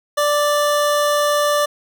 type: tone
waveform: 25% pulse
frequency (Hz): 587.3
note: D5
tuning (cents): 0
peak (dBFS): -11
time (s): 0.17-1.66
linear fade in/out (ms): 10
effects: none